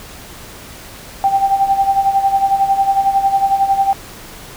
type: tone with tremolo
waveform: sine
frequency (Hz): 785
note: G5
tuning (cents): +2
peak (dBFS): -8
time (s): 1.24-3.93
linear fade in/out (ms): 0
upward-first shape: sine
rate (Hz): 11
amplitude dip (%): 70
effects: pink hiss -35 dBFS RMS until 4.56 s